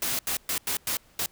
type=noise bursts at uneven times; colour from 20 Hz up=white; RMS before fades=-28 dBFS; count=6; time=0.02-0.19 / 0.27-0.37 / 0.49-0.58 / 0.67-0.77 / 0.87-0.97 / 1.19-1.26 s; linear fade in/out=2 ms; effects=pink hiss -59 dBFS RMS until 1.31 s